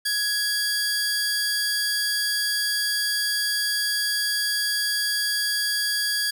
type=tone pair together; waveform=sawtooth; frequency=1670 / 4720 Hz; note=G#6 / D8; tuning=+9 / +8 cents; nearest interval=octave + tritone; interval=1799 cents; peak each=-22 dBFS; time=0.05-6.31 s; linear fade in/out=10 ms; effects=none